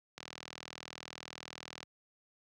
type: click train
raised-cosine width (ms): 0.2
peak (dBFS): -25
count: 67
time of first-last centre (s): 0.18-1.83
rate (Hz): 40
effects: high-pass 100 Hz 12 dB/octave